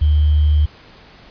sine tone with sample-and-hold, 75 Hz, D2, 37 cents sharp, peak -10 dBFS, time 0.01-0.66 s, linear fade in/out 10 ms, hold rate 3150 Hz, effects pink hiss -44 dBFS RMS until 1.3 s + resampled to 11025 Hz

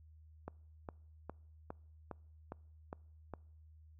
click train, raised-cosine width 1 ms, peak -29 dBFS, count 8, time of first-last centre 0.48-3.337 s, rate 2.45 Hz, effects noise-tail reverb RT60 0.7 s tail -26 dB re dry + added 78 Hz sine -57 dBFS peak until 3.99 s

